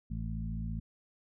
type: harmonic tone with a mistuned harmonic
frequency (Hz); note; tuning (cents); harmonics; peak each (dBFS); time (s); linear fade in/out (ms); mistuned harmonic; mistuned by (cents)
55.3; A1; +9; 1 / 2 / 3 / 4; -37 / -40 / -40 / -42; 0.1-0.8; 10; 1; -37
effects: none